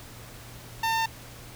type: tone with notch filter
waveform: sawtooth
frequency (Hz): 902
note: A5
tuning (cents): +43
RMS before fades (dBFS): -26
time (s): 0.83-1.06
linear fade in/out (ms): 5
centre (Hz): 8700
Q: 1.5
effects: added 118 Hz sine -47 dBFS peak until 1.55 s + pink hiss -46 dBFS RMS until 1.55 s